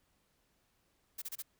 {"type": "noise bursts", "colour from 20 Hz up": "blue", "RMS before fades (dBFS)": -41, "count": 4, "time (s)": [1.18, 1.424], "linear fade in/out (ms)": 10, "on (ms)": 40, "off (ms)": 28, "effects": ["pink hiss -75 dBFS RMS until 1.59 s"]}